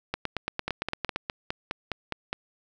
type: two click trains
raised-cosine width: 0.3 ms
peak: -13 / -12 dBFS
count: 9 / 10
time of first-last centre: 0.68-2.329 / 0.14-1.16 s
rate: 4.85 / 8.82 Hz
effects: none